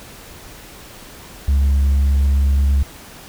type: tone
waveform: sine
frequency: 69.3 Hz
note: C#2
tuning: in tune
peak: -9 dBFS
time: 1.48-2.83 s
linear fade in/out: 5 ms
effects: tanh soft clip ceiling -11 dBFS + pink hiss -39 dBFS RMS until 3.28 s